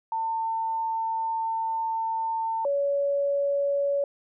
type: tone pair in turn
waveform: sine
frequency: 899 / 564 Hz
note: A5 / C#5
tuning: +37 / +30 cents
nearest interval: minor sixth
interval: 807 cents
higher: first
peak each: -25 / -22 dBFS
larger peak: second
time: 0.12-2.65 / 2.65-4.04 s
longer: first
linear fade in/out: 2 ms
effects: none